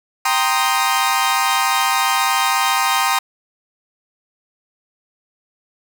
sawtooth chord, C minor seventh, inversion second, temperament equal, 784 / 932.3 / 1046.5 / 1244.5 Hz, G5 / Bb5 / C6 / Eb6, 0 / 0 / 0 / 0 cents, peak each -17 dBFS, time 0.25-3.19 s, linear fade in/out 5 ms, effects none

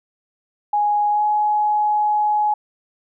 sine tone with pitch glide, 830.6 to 841.7 Hz, G#5 to G#5, 0 to +23 cents, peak -15 dBFS, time 0.73-2.54 s, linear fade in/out 5 ms, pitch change +23 cents, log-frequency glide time 1.1-1.23 s, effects none

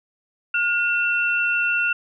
sine tone pair together, 1430 / 2703 Hz, F6 / E7, +41 / +43 cents, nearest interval major seventh, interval 1102 cents, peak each -21 dBFS, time 0.54-1.93 s, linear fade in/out 5 ms, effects none

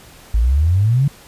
sine exponential sweep, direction up, 52.1 to 146.83 Hz, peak -11 dBFS, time 0.34-1.08 s, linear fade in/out 5 ms, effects pink hiss -43 dBFS RMS until 1.27 s + resampled to 32000 Hz

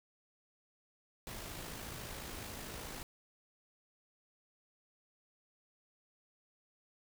pink noise with amplitude modulation, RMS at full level -44 dBFS, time 1.27-3.03 s, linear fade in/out 0 ms, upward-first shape sine, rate 53.9 Hz, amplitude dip 35%, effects none

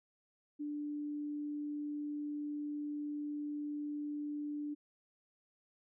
sine tone, 294.6 Hz, D4, 6 cents sharp, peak -37 dBFS, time 0.59-4.75 s, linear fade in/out 20 ms, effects none

